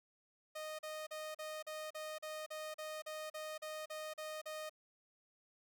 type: tone bursts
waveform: sawtooth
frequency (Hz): 619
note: D#5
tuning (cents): -9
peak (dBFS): -39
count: 15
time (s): 0.55-4.696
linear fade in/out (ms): 10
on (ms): 240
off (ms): 39
effects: none